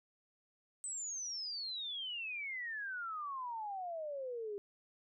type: exponential sweep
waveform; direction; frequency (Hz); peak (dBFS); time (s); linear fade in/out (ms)
sine; down; 8230 to 397.4; -39; 0.84-4.58; 0
effects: none